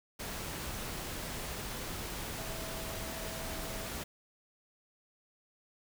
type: tone in noise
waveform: sine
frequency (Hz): 652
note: E5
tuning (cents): -19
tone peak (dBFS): -47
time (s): 2.37-3.89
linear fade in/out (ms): 10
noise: pink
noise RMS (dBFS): -40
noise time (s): 0.19-4.04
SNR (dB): -10
effects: none